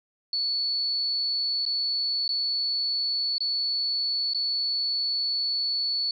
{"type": "tone with dropouts", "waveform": "sine", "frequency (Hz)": 4435, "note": "C#8", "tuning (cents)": 0, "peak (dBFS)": -24, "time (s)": [0.33, 6.11], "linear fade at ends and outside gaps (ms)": 2, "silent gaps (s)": [[1.653, 1.662], [2.279, 2.29], [3.382, 3.405], [4.335, 4.346]], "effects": []}